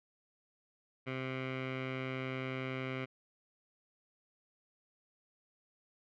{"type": "tone with low-pass filter", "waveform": "15% pulse", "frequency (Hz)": 130.81, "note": "C3", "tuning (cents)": 0, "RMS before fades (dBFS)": -39, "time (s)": [1.06, 3.06], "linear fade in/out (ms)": 20, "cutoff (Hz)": 2400, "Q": 3.3, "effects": []}